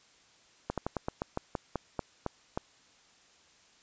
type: slowing click train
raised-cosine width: 1 ms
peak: -17 dBFS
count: 12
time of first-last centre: 0.7-2.575 s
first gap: 77 ms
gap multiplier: 1.15
effects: white hiss -62 dBFS RMS until 3.82 s + resampled to 16000 Hz